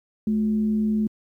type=tone with frequency modulation; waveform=sine; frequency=215 Hz; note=A3; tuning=40 cents flat; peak=-19 dBFS; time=0.27-1.07 s; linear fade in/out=2 ms; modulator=147 Hz; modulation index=0.29; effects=high-pass 100 Hz 12 dB/octave + 10-bit